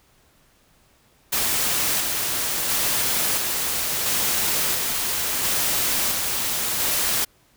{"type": "noise with tremolo", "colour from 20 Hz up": "white", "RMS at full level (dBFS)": -22, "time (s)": [1.32, 7.25], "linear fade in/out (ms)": 10, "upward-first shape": "square", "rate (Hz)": 0.73, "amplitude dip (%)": 25, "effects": ["pink hiss -59 dBFS RMS until 7.56 s"]}